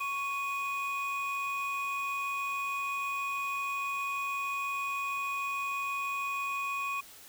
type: tone pair together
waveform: triangle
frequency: 1108.7 / 2485 Hz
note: C#6 / D#7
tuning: 0 / -3 cents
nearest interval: octave + major second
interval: 1397 cents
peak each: -32 / -33 dBFS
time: 0-7.01 s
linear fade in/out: 10 ms
effects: white hiss -52 dBFS RMS until 7.28 s